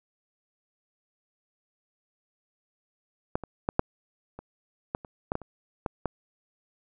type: clicks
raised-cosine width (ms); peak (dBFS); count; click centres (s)
1; -12 / -23 / -11 / -6 / -26 / -14 / -28 / -13 / -15 / -29 / -14 / -13; 12; 3.355 / 3.437 / 3.689 / 3.794 / 4.39 / 4.949 / 5.048 / 5.319 / 5.354 / 5.417 / 5.862 / 6.057
effects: none